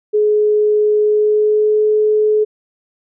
sine tone with pitch glide, 422.2 to 426.9 Hz, G#4 to G#4, +29 to +48 cents, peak -10 dBFS, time 0.13-2.45 s, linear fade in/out 20 ms, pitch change +19 cents, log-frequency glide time 1.04-1.85 s, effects none

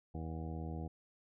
harmonic tone with a mistuned harmonic, 80.3 Hz, E2, 45 cents flat, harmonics 1 / 2 / 3 / 4 / 5 / 6 / 7 / 8 / 9 / 10, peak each -42 / -44 / -49 / -49 / -56 / -53 / -62 / -62 / -53 / -58 dBFS, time 0.14-0.88 s, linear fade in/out 10 ms, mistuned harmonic 8, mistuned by -66 cents, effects none

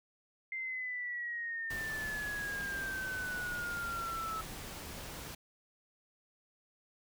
sine exponential sweep, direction down, 2093 to 1300 Hz, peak -36 dBFS, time 0.52-4.41 s, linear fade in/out 2 ms
pink noise, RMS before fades -45 dBFS, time 1.7-5.35 s, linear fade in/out 5 ms
effects none

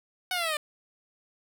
10% pulse linear sweep, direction down, 748 to 589 Hz, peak -19 dBFS, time 0.31-0.57 s, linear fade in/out 2 ms, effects none

